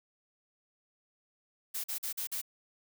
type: noise bursts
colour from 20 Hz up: blue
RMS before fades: -36 dBFS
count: 5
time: 1.74-2.416 s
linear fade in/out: 10 ms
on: 100 ms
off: 44 ms
effects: none